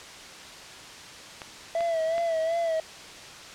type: clicks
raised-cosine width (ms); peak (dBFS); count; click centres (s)
0.3; -21; 3; 1.418 / 1.807 / 2.181
type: tone with vibrato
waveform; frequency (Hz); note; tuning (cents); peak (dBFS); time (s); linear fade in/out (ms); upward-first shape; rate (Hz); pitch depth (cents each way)
triangle; 659.3; E5; 0; -22; 1.75-2.8; 2; sine; 2.7; 55
effects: white hiss -43 dBFS RMS until 3.54 s + low-pass 6000 Hz 12 dB/octave